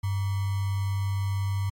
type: tone with sample-and-hold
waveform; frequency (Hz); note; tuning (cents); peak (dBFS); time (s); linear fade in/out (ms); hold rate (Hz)
sine; 98; G2; 0; -24; 0.03-1.7; 10; 1050
effects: MP3 64 kbps